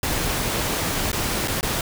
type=noise with dropouts; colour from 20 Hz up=pink; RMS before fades=-24 dBFS; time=0.03-1.81 s; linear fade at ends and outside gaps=2 ms; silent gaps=1.117-1.129 / 1.476-1.481 / 1.61-1.629 s; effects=none